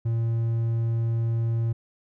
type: tone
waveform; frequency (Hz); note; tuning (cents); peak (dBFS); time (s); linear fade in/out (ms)
triangle; 115; A#2; -23; -20; 0.05-1.73; 10
effects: none